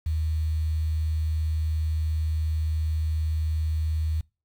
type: tone with quantisation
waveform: sine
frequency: 78.6 Hz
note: D#2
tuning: 18 cents sharp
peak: -23 dBFS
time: 0.06-4.21 s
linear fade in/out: 5 ms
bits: 8
effects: noise-tail reverb RT60 0.3 s tail -25 dB re dry